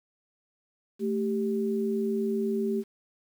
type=tone pair together; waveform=sine; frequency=220 / 392 Hz; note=A3 / G4; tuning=0 / 0 cents; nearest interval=minor seventh; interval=1000 cents; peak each=-28 dBFS; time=0.99-2.84 s; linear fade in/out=50 ms; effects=9-bit